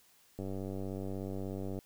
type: click train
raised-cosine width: 2 ms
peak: -27 dBFS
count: 136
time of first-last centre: 0.39-1.789 s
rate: 96.5 Hz
effects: white hiss -65 dBFS RMS until 1.85 s